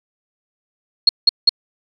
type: tone bursts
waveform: sine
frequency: 4300 Hz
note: C8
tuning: 47 cents sharp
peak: -6 dBFS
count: 3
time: 1.07-1.493 s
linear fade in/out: 5 ms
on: 21 ms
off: 180 ms
effects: none